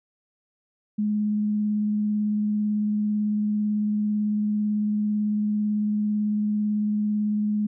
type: tone with vibrato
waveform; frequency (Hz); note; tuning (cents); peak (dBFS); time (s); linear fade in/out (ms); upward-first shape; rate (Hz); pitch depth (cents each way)
sine; 210; G#3; +19; -21; 0.98-7.67; 10; sine; 18; 11
effects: none